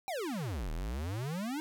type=exponential two-way sweep; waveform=square; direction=down then up; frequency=820 to 36.71 to 317.6 Hz; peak=-35 dBFS; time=0.08-1.6 s; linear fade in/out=0 ms; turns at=0.71 s; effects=none